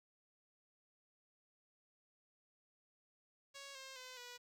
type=tone with pitch steps; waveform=5% pulse; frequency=554.4 / 531.5 / 509.6 / 488.5 Hz; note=C#5 / C5 / C5 / B4; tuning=0 / +27 / -46 / -19 cents; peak=-39 dBFS; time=3.54-4.38 s; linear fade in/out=20 ms; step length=210 ms; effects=low-pass 12000 Hz 12 dB/octave + 13-bit